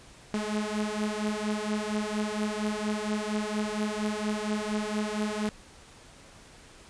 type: beating tone pair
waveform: sawtooth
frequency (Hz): 210 / 214.3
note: G#3 / A3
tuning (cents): +19 / -45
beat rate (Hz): 4.3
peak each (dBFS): -27 / -28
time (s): 0.34-5.49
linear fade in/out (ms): 0
effects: pink hiss -52 dBFS RMS until 6.89 s + resampled to 22050 Hz